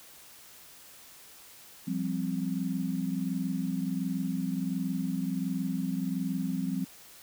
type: chord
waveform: sine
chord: F suspended second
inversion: none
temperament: equal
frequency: 174.61 / 196 / 261.6 Hz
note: F3 / G3 / C4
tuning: 0 / 0 / 0 cents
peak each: -33 dBFS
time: 1.87-6.85 s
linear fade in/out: 10 ms
effects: white hiss -52 dBFS RMS until 7.22 s